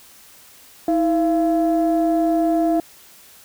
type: tone pair together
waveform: sine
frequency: 322.3 / 683 Hz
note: E4 / F5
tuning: -39 / -39 cents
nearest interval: octave + minor second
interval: 1300 cents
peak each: -16 / -18 dBFS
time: 0.88-2.8 s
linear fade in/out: 2 ms
effects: tanh soft clip ceiling -10 dBFS + white hiss -47 dBFS RMS until 3.44 s